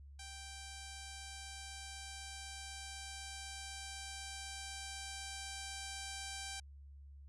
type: tone with level ramp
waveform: 5% pulse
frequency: 784 Hz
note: G5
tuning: in tune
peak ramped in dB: -37 to -31 dBFS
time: 0.19-6.6 s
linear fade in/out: 5 ms
effects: added 70 Hz sine -52 dBFS peak until 7.28 s + resampled to 24000 Hz